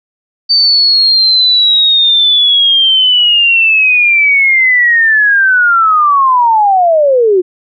sine linear sweep, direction down, 4600 to 349.2 Hz, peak -5 dBFS, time 0.49-7.42 s, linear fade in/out 20 ms, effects none

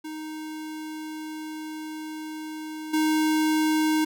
square tone with level steps, 311.1 Hz, D#4, in tune, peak -34 / -21 dBFS, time 0.04-4.05 s, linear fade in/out 10 ms, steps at 2.93 s, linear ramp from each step 10 ms, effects none

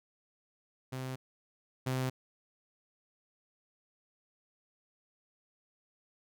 sawtooth tone pair in turn, 130 / 129.54 Hz, C3 / C3, -11 / -17 cents, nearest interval unison, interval 6 cents, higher first, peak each -33 / -27 dBFS, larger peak second, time 0.92-1.16 / 1.86-2.1 s, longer neither, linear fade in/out 10 ms, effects none

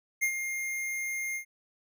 square tone with ADSR envelope, 2121 Hz, C7, 23 cents sharp, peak -24 dBFS, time 0.21-1.45 s, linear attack 23 ms, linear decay 77 ms, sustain -8 dB, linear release 94 ms, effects none

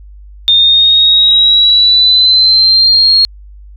sine exponential sweep, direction up, 3633 to 4288 Hz, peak -4 dBFS, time 0.48-3.25 s, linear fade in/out 0 ms, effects added 50 Hz sine -31 dBFS peak until 3.76 s

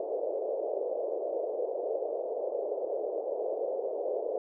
white band-pass noise, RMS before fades -33 dBFS, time 0-4.38 s, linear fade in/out 2 ms, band 410 to 610 Hz, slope 48 dB/octave, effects none

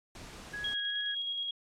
pink noise, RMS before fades -47 dBFS, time 0.15-0.74 s, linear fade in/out 2 ms
sine tone with vibrato, 1662 Hz, G#6, 1 cent sharp, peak -36 dBFS, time 0.53-1.15 s, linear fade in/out 10 ms, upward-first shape triangle, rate 2.6 Hz, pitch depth 12 cents each way
sine tone with tremolo, 3290 Hz, G#7, 17 cents flat, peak -31 dBFS, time 0.64-1.51 s, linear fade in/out 5 ms, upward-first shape square, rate 9.5 Hz, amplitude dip 25%
effects low-pass 8000 Hz 12 dB/octave + MP3 96 kbps

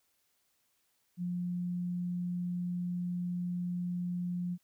sine tone, 177.1 Hz, F3, 24 cents sharp, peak -32 dBFS, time 1.17-4.58 s, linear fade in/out 50 ms, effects white hiss -75 dBFS RMS until 4.63 s

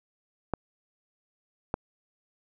clicks, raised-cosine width 1 ms, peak -13 dBFS, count 2, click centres 0.537 / 1.741 s, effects none

